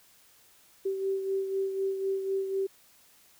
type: beating tone pair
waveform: sine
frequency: 386.8 / 390.8 Hz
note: G4 / G4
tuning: -23 / -5 cents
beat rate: 4 Hz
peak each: -28 / -37 dBFS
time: 0.85-2.67 s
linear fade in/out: 10 ms
effects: white hiss -60 dBFS RMS until 3.39 s